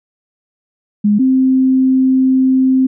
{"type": "tone pair in turn", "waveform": "sine", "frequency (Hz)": [207.4, 261.3], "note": ["G#3", "C4"], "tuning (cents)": [-2, -2], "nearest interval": "major third", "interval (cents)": 400, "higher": "second", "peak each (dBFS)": -8, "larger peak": "neither", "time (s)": [[1.04, 1.19], [1.19, 2.87]], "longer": "second", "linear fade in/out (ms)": 10, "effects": []}